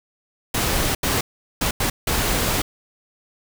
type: noise bursts at uneven times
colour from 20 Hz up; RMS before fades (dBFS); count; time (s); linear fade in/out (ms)
pink; -21; 5; 0.54-0.95 / 1.03-1.21 / 1.61-1.71 / 1.8-1.9 / 2.07-2.62; 5
effects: none